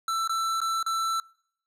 square tone with dropouts, 1332 Hz, E6, 18 cents sharp, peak -26 dBFS, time 0.08-1.2 s, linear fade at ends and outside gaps 2 ms, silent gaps 0.276-0.294 / 0.604-0.615 / 0.828-0.863 s, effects noise-tail reverb RT60 0.7 s tail -25 dB re dry + low-pass 11000 Hz 12 dB/octave

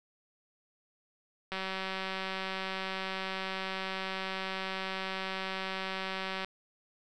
click train, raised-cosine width 0.3 ms, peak -20 dBFS, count 937, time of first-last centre 1.52-6.446 s, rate 190 Hz, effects none

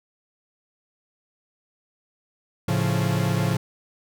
45% pulse chord, A augmented, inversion none, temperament equal, 110 / 138.59 / 174.61 Hz, A2 / C#3 / E#3, 0 / 0 / 0 cents, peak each -25 dBFS, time 2.68-3.57 s, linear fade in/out 5 ms, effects none

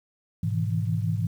sine tone cluster, 105.3 / 124.9 / 159.1 / 165.1 Hz, G#2 / B2 / D#3 / E3, +24 / +20 / +39 / +3 cents, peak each -26 / -31 / -32 / -29 dBFS, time 0.43-1.27 s, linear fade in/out 5 ms, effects 9-bit

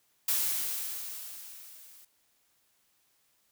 blue noise with level ramp, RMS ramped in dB -27 to -55 dBFS, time 0.28-2.05 s, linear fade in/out 5 ms, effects white hiss -71 dBFS RMS until 3.51 s

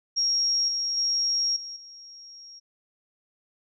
sine tone with level steps, 5588 Hz, F8, in tune, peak -21 / -25 / -22 / -35 / -43 dBFS, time 0.16-2.6 s, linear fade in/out 20 ms, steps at 0.68 / 0.97 / 1.56 / 1.76 s, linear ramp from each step 5 ms, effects none

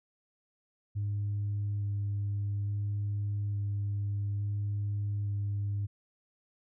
sine tone with vibrato, 101.9 Hz, G#2, 32 cents flat, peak -28 dBFS, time 0.95-5.87 s, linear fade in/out 20 ms, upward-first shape square, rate 0.58 Hz, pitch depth 8 cents each way, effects tanh soft clip ceiling -27 dBFS

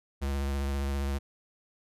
square tone with vibrato, 69.3 Hz, C#2, in tune, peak -29 dBFS, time 0.21-1.19 s, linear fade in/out 20 ms, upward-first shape triangle, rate 15 Hz, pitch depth 36 cents each way, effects resampled to 32000 Hz

